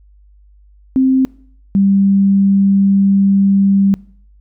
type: tone pair in turn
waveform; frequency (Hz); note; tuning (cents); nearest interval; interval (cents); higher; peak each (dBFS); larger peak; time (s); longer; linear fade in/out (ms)
sine; 262.5 / 196.76; C4 / G3; +6 / +7; perfect fourth; 499; first; -8; neither; 0.96-1.25 / 1.75-3.94; second; 0
effects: noise-tail reverb RT60 0.6 s tail -24 dB re dry + added 50 Hz sine -43 dBFS peak until 4.4 s